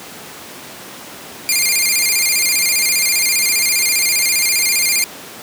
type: tone with vibrato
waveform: 10% pulse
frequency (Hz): 2254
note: C#7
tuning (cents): +28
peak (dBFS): -4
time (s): 1.49-5.04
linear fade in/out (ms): 0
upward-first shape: square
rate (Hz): 15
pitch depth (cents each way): 110
effects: pink hiss -33 dBFS RMS until 5.42 s + high-pass 200 Hz 12 dB/octave